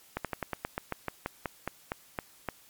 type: slowing click train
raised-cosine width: 0.5 ms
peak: -16 dBFS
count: 15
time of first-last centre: 0.17-2.487 s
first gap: 77 ms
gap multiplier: 1.11
effects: white hiss -58 dBFS RMS until 2.69 s + MP3 96 kbps